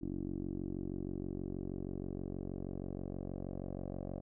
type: tone with low-pass filter sweep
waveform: 10% pulse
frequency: 46.29 Hz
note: F#1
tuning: 2 cents sharp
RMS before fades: -41 dBFS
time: 0.01-4.21 s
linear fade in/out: 20 ms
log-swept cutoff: 320 to 530 Hz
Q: 4.2
effects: none